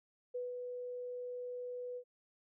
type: tone with ADSR envelope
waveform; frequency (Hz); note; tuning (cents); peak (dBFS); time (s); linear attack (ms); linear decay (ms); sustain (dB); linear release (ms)
sine; 493.9; B4; 0; -36; 0.34-2.04; 13; 170; -4; 72
effects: none